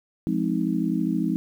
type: chord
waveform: sine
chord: F minor seventh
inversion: none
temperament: just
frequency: 174.61 / 209.5 / 261.9 / 314.3 Hz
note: F3 / Ab3 / C4 / Eb4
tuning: 0 / +15 / +2 / +18 cents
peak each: -27 dBFS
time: 0.27-1.36 s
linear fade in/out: 0 ms
effects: 9-bit